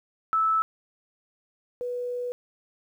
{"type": "tone pair in turn", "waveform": "sine", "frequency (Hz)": [1310, 490.7], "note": ["E6", "B4"], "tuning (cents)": [-11, -11], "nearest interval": "octave + perfect fourth", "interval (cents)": 1700, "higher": "first", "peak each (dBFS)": [-20, -28], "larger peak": "first", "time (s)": [[0.33, 0.62], [1.81, 2.32]], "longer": "second", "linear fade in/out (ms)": 0, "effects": ["10-bit"]}